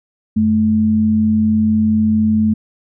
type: tone pair together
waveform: sine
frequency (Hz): 92.5 / 216.8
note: F#2 / A3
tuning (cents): 0 / -25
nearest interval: octave + minor third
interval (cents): 1475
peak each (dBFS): -21 / -11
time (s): 0.36-2.54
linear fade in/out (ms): 10
effects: none